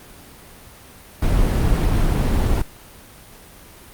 brown noise, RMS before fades -17 dBFS, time 1.22-2.62 s, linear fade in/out 5 ms, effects pink hiss -43 dBFS RMS until 3.93 s + Opus 32 kbps

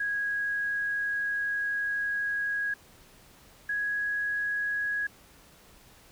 sine tone pair in turn, 1652 / 1664.5 Hz, G#6 / G#6, -10 / +3 cents, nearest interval unison, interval 13 cents, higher second, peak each -27 dBFS, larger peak neither, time 0-2.74 / 3.69-5.07 s, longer first, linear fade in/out 5 ms, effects pink hiss -56 dBFS RMS until 6.11 s

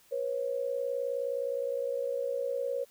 sine tone pair together, 485.5 / 545 Hz, B4 / C#5, -30 / -29 cents, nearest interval major second, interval 201 cents, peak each -33 / -32 dBFS, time 0.11-2.85 s, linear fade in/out 20 ms, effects white hiss -62 dBFS RMS until 2.9 s

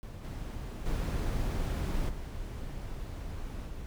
brown noise with level steps, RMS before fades -42 / -38 / -31 / -39 / -41 dBFS, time 0.03-3.86 s, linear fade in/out 0 ms, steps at 0.23 / 0.85 / 2.08 / 3.65 s, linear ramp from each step 20 ms, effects none

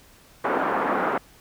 white band-pass noise, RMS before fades -24 dBFS, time 0.44-1.18 s, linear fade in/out 5 ms, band 200 to 1400 Hz, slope 24 dB/octave, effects pink hiss -53 dBFS RMS until 1.4 s

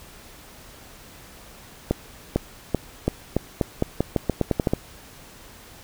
accelerating click train, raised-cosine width 2 ms, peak -6 dBFS, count 15, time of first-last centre 1.91-4.735 s, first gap 450 ms, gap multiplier 0.86, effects pink hiss -46 dBFS RMS until 5.83 s

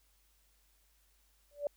sine tone with exponential growth, 579 Hz, D5, 25 cents flat, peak -27 dBFS, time 1.51-1.67 s, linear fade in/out 2 ms, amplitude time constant 33 ms, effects added 50 Hz sine -70 dBFS peak until 1.76 s + white hiss -72 dBFS RMS until 1.76 s

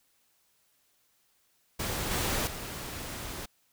pink noise with level steps, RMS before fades -33 / -30 / -39 dBFS, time 1.79-3.46 s, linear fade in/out 10 ms, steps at 2.11 / 2.47 s, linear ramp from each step 2 ms, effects white hiss -70 dBFS RMS until 3.72 s

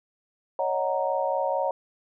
sine chord, D# minor seventh, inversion third, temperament equal with one note detuned, 554.4 / 618.7 / 740 / 932.3 Hz, C#5 / D#5 / F#5 / A#5, 0 / -10 / 0 / 0 cents, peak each -27 / -30 / -30 / -29 dBFS, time 0.59-1.71 s, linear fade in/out 2 ms, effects none

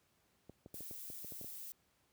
clicks, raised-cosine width 2 ms, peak -38 dBFS, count 10, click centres 0.496 / 0.661 / 0.743 / 0.807 / 0.911 / 1.101 / 1.246 / 1.322 / 1.413 / 1.445 s
violet noise, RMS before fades -48 dBFS, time 0.74-1.72 s, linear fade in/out 2 ms
effects pink hiss -75 dBFS RMS until 2.12 s + high-pass 60 Hz 12 dB/octave

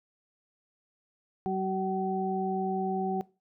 harmonic tone, 189.8 Hz, F#3, 44 cents sharp, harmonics 1 / 2 / 4, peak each -32 / -32 / -32 dBFS, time 1.46-3.21 s, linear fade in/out 0 ms, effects noise-tail reverb RT60 0.3 s tail -21 dB re dry

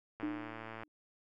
click train, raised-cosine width 0.5 ms, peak -30 dBFS, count 72, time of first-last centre 0.2-0.834 s, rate 112 Hz
sine tone with exponential decay, 303.4 Hz, D#4, 44 cents flat, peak -32 dBFS, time 0.23-0.88 s, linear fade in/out 1 ms, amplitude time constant 140 ms
effects none

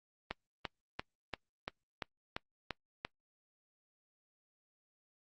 click train, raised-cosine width 0.3 ms, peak -20 dBFS, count 9, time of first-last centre 0.31-3.05 s, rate 2.92 Hz, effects noise-tail reverb RT60 0.1 s tail -26 dB re dry + Opus 32 kbps

